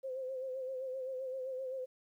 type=tone with vibrato; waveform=sine; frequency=521 Hz; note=C5; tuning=7 cents flat; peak=-37 dBFS; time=0.03-1.86 s; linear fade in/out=20 ms; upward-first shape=sine; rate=7.7 Hz; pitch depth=48 cents each way; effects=12-bit